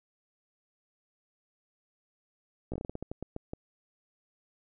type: slowing click train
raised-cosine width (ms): 2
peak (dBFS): -23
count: 13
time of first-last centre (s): 2.72-3.534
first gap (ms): 16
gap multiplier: 1.24
effects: none